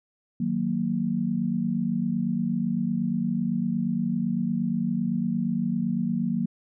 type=chord; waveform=sine; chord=D# minor; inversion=none; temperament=equal; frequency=155.56 / 185 / 233.1 Hz; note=D#3 / F#3 / A#3; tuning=0 / 0 / 0 cents; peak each=-32 / -27 / -26 dBFS; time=0.4-6.46 s; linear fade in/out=5 ms; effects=none